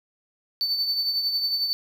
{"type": "tone with tremolo", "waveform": "triangle", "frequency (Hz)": 4523, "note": "C#8", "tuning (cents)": 34, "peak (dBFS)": -19, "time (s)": [0.61, 1.73], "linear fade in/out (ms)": 0, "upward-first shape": "triangle", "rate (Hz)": 11, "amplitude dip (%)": 55, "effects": []}